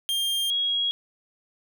45% pulse / sine tone pair in turn, 3200 / 3301 Hz, G7 / G#7, +35 / -11 cents, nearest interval minor second, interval 54 cents, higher second, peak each -23 / -22 dBFS, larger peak second, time 0.09-0.5 / 0.5-0.91 s, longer neither, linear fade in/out 0 ms, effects none

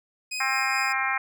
20% pulse tone with tremolo, 2507 Hz, D#7, 12 cents sharp, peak -24 dBFS, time 0.31-0.93 s, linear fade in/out 10 ms, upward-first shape triangle, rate 4.7 Hz, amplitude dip 35%
harmonic tone, 265.5 Hz, C4, 25 cents sharp, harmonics 3 / 4 / 5 / 6 / 7 / 8 / 9, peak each -31 / -31 / -31 / -31 / -31 / -31 / -31 dBFS, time 0.4-1.18 s, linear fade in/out 5 ms
effects none

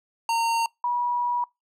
square / sine tone pair in turn, 919 / 969.1 Hz, A#5 / B5, -25 / -33 cents, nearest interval minor second, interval 92 cents, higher second, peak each -22 dBFS, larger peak neither, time 0.29-0.66 / 0.84-1.44 s, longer second, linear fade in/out 2 ms, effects noise-tail reverb RT60 0.2 s tail -25 dB re dry + low-pass 10000 Hz 12 dB/octave

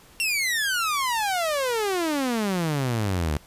sawtooth exponential sweep, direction down, 2770 to 71.2 Hz, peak -19 dBFS, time 0.2-3.37 s, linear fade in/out 0 ms, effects pink hiss -52 dBFS RMS until 3.46 s + resampled to 32000 Hz

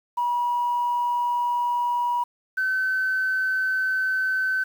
sine tone pair in turn, 965 / 1527.4 Hz, B5 / G6, -40 / -45 cents, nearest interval minor sixth, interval 795 cents, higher second, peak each -20 dBFS, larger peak neither, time 0.17-2.24 / 2.57-4.64 s, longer neither, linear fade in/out 10 ms, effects tanh soft clip ceiling -16 dBFS + 8-bit

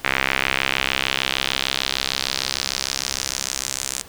sawtooth tone with band-pass filter sweep, 66.6 Hz, C2, 31 cents sharp, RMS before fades -24 dBFS, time 0.04-4.02 s, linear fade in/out 10 ms, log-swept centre 2100 to 7700 Hz, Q 2, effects pink hiss -44 dBFS RMS until 4.08 s

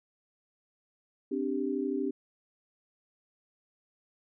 sine chord, C suspended second, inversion none, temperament just, 261.6 / 294.3 / 392.4 Hz, C4 / D4 / G4, 0 / +4 / +2 cents, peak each -33 dBFS, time 1.31-2.11 s, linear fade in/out 10 ms, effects none

